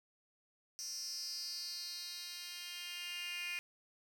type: tone with high-pass filter sweep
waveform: 10% pulse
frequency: 351.8 Hz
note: F4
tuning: 13 cents sharp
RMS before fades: -44 dBFS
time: 0.79-3.59 s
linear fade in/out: 0 ms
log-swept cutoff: 5800 to 2500 Hz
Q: 6.1
effects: none